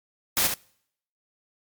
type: noise with echo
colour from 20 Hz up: white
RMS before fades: -22 dBFS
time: 0.37-0.47 s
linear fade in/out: 0 ms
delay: 69 ms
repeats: 1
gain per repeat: -6 dB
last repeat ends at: 0.539 s
effects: noise-tail reverb RT60 0.7 s tail -26 dB re dry + MP3 96 kbps